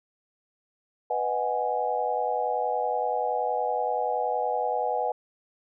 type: chord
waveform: sine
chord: G# minor seventh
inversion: first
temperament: equal with one note detuned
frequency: 495.3 / 622.3 / 740 / 830.6 Hz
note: B4 / D#5 / F#5 / G#5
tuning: +5 / 0 / 0 / 0 cents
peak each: -30 / -32 / -29 / -29 dBFS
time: 1.1-5.12 s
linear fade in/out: 5 ms
effects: none